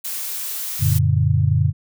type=noise; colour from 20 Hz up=blue; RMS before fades=-27 dBFS; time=0.04-0.99 s; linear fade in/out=10 ms
type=chord; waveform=sine; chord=Gb augmented; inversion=none; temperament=just; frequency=92.5 / 115.62 / 144.53 Hz; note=Gb2 / Bb2 / D3; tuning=0 / -14 / -27 cents; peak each=-18 / -19 / -18 dBFS; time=0.79-1.73 s; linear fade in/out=50 ms
effects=none